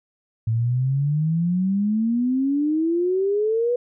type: exponential sweep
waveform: sine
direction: up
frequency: 110 to 493.9 Hz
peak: -18 dBFS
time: 0.47-3.76 s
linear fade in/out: 5 ms
effects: none